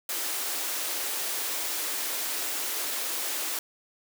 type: high-pass noise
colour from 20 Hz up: white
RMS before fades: -31 dBFS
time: 0.09-3.59 s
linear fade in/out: 2 ms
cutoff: 270 Hz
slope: 48 dB/octave
effects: none